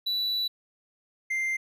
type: tone pair in turn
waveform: triangle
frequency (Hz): 3951 / 2093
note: B7 / C7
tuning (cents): 0 / 0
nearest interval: major seventh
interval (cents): 1100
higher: first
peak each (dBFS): -24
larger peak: neither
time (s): 0.06-0.48 / 1.3-1.57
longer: first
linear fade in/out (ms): 10
effects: none